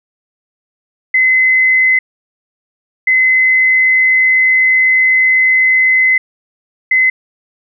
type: tone bursts at uneven times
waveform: sine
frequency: 2042 Hz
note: C7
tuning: 43 cents flat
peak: -7 dBFS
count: 3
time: 1.14-1.99 / 3.07-6.18 / 6.91-7.1 s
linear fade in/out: 5 ms
effects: none